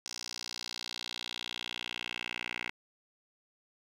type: tone with band-pass filter sweep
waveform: 10% pulse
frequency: 60 Hz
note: B1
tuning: 49 cents flat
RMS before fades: -40 dBFS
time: 0.06-2.7 s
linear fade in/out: 0 ms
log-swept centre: 5600 to 2300 Hz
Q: 3.1
effects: none

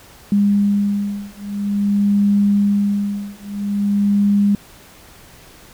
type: beating tone pair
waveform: sine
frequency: 202.5 / 202.99 Hz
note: G#3 / G#3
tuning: -43 / -39 cents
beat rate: 0.49 Hz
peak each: -17 dBFS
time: 0.32-4.55 s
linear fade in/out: 2 ms
effects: pink hiss -44 dBFS RMS until 5.73 s

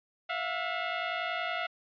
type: tone pair together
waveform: 15% pulse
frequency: 665 / 715.6 Hz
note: E5 / F5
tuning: +15 / +42 cents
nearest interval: minor second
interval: 127 cents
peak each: -28 / -27 dBFS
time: 0.29-1.67 s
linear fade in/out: 10 ms
effects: resampled to 11025 Hz

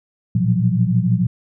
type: tone cluster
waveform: sine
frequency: 114.6 / 121.1 / 173 / 185.7 Hz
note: A#2 / B2 / F3 / F#3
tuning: -29 / -34 / -16 / +7 cents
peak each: -20 / -19 / -19 / -20 dBFS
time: 0.35-1.27 s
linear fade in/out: 5 ms
effects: none

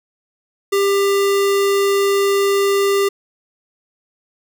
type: tone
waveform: square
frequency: 397.5 Hz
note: G4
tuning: 24 cents sharp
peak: -14 dBFS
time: 0.72-3.09 s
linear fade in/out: 10 ms
effects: none

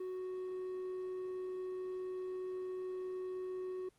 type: tone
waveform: triangle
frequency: 370 Hz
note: F#4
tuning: in tune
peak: -37 dBFS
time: 0-3.89 s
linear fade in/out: 5 ms
effects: pink hiss -72 dBFS RMS until 3.98 s + Opus 24 kbps

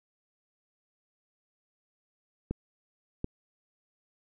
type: clicks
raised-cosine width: 3 ms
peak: -18 / -18 dBFS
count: 2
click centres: 2.51 / 3.244 s
effects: none

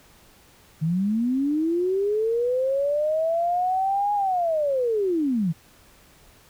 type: linear two-way sweep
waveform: sine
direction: up then down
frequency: 151.4 to 830.6 to 151.4 Hz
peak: -20 dBFS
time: 0.81-5.53 s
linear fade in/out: 20 ms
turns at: 4.14 s
effects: pink hiss -54 dBFS RMS until 6.49 s

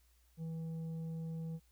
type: tone with tanh clipping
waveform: triangle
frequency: 162.6 Hz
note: E3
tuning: 23 cents flat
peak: -40 dBFS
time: 0.37-1.6 s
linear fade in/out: 50 ms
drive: 10 dB
effects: added 60 Hz sine -67 dBFS peak until 1.71 s + white hiss -74 dBFS RMS until 1.71 s

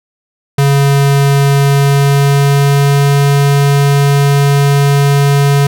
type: tone with pitch glide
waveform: square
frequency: 140 to 141.22 Hz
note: C#3 to C#3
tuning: +18 to +33 cents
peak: -7 dBFS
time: 0.58-5.67 s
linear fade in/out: 5 ms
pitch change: +15 cents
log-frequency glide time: 1.56-3.14 s
effects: none

